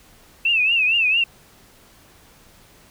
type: tone with vibrato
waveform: sine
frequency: 2637 Hz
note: E7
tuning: in tune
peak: -15 dBFS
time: 0.45-1.24 s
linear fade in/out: 5 ms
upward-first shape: triangle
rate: 4.4 Hz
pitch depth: 140 cents each way
effects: pink hiss -51 dBFS RMS until 2.9 s